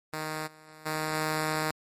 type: tone with level steps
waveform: 5% pulse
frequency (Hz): 155.56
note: D#3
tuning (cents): 0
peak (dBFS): -21 / -40 / -37 / -18 / -16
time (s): 0.13-1.71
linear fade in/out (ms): 2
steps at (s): 0.46 / 0.67 / 0.85 / 1.13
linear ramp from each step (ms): 20
effects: MP3 64 kbps